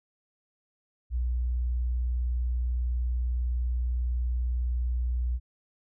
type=tone with vibrato; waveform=sine; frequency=60.8 Hz; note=B1; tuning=26 cents flat; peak=-25 dBFS; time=1.1-5.4 s; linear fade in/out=50 ms; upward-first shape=sine; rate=20 Hz; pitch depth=64 cents each way; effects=none